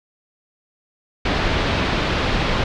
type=low-pass noise; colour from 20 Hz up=pink; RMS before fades=-20 dBFS; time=1.25-2.64 s; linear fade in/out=5 ms; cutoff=4100 Hz; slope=24 dB/octave; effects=none